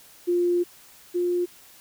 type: tone pair in turn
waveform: sine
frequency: 351 / 353.4 Hz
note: F4 / F4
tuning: +9 / +21 cents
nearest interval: unison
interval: 12 cents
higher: second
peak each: -19 / -21 dBFS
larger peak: first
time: 0.27-0.64 / 1.14-1.46 s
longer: first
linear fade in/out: 20 ms
effects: white hiss -51 dBFS RMS until 1.8 s